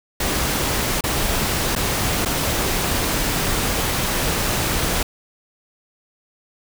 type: noise with dropouts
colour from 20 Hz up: pink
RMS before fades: -21 dBFS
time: 0.2-5.03 s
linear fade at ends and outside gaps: 5 ms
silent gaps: 1.009-1.038 / 1.753-1.761 / 2.251-2.257 s
effects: none

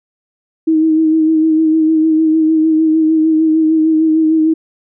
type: tone with vibrato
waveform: sine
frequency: 316.9 Hz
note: D#4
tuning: 32 cents sharp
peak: -8 dBFS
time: 0.67-4.54 s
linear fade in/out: 10 ms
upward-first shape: sine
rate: 6.6 Hz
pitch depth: 29 cents each way
effects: none

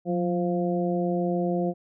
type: harmonic tone with a mistuned harmonic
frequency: 174.61 Hz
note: F3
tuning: in tune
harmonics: 1 / 2 / 3 / 4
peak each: -26 / -28 / -30 / -32 dBFS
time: 0.05-1.74 s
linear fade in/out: 50 ms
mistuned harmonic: 1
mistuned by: +47 cents
effects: none

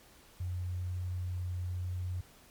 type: tone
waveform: sine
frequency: 90.1 Hz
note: F#2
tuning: 45 cents flat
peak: -33 dBFS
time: 0.4-2.21 s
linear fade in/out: 5 ms
effects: pink hiss -59 dBFS RMS until 2.5 s + MP3 96 kbps

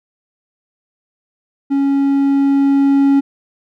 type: tone with level ramp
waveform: triangle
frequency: 277.2 Hz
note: C#4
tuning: in tune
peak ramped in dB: -10 to -6 dBFS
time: 1.7-3.21 s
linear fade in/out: 20 ms
effects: none

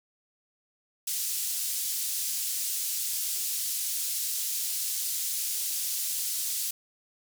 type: band-pass noise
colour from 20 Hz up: white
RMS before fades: -31 dBFS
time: 1.07-6.71 s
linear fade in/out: 5 ms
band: 4800 to 15000 Hz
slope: 12 dB/octave
effects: none

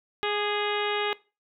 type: harmonic tone with a mistuned harmonic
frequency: 415.3 Hz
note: G#4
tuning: in tune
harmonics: 1 / 2 / 3 / 4 / 5 / 6 / 7 / 8 / 9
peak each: -29 / -32 / -34 / -35 / -36 / -37 / -37 / -38 / -39 dBFS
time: 0.23-1.13 s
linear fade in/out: 0 ms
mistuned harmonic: 3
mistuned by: -25 cents
effects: noise-tail reverb RT60 0.3 s tail -20 dB re dry

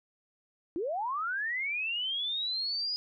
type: linear sweep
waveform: sine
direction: up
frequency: 308.1 to 4978 Hz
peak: -30 dBFS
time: 0.76-2.96 s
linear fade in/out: 0 ms
effects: none

